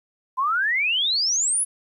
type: exponential sweep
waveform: sine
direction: up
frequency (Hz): 1000 to 10790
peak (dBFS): -19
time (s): 0.37-1.65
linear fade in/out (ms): 20
effects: 10-bit